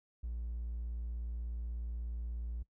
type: tone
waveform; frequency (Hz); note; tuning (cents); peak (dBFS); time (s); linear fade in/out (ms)
triangle; 58.27; A#1; 0; -34; 0.23-2.63; 10
effects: noise-tail reverb RT60 0.1 s tail -23 dB re dry + tanh soft clip ceiling -31 dBFS